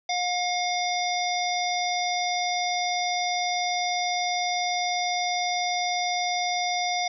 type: harmonic tone with a mistuned harmonic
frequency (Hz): 716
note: F5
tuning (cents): +43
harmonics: 1 / 3 / 5 / 7 / 8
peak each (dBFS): -26 / -31 / -33 / -34 / -35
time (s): 0.09-7.08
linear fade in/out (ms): 5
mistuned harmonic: 7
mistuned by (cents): -24
effects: none